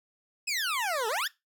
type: exponential two-way sweep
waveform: 20% pulse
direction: down then up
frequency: 2637 to 420 to 1911 Hz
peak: -23 dBFS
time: 0.47-1.28 s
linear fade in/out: 10 ms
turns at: 1.08 s
effects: noise-tail reverb RT60 0.2 s tail -20 dB re dry